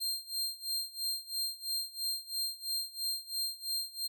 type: tone with tremolo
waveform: sawtooth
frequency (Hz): 4186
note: C8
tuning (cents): 0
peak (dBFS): -28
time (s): 0-4.08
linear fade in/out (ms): 20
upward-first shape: sine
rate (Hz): 3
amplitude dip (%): 90
effects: none